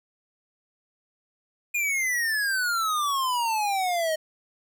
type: exponential sweep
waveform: square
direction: down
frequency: 2451 to 619 Hz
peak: -24 dBFS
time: 1.74-4.16 s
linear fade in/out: 10 ms
effects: none